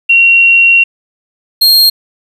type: tone pair in turn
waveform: sine / 45% pulse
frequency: 2743 / 4227 Hz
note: F7 / C8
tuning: -32 / +17 cents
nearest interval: perfect fifth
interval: 749 cents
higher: second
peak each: -3 dBFS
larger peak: neither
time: 0.09-0.84 / 1.61-1.9 s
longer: first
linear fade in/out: 10 ms
effects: resampled to 32000 Hz + 7-bit